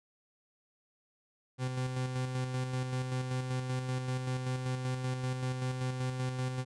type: tone with tremolo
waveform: 40% pulse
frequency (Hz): 128.2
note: C3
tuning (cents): -35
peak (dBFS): -30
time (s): 1.58-6.65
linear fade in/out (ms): 50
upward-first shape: square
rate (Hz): 5.2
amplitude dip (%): 40
effects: resampled to 22050 Hz